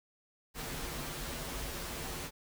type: noise with comb filter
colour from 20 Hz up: pink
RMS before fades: -40 dBFS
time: 0.54-2.31 s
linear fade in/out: 50 ms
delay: 9.8 ms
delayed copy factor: -0.6
effects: none